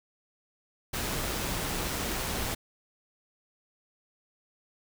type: noise with amplitude modulation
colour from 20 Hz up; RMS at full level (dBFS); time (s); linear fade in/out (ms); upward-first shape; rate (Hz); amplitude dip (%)
pink; -31; 0.93-2.55; 10; sine; 129; 25
effects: none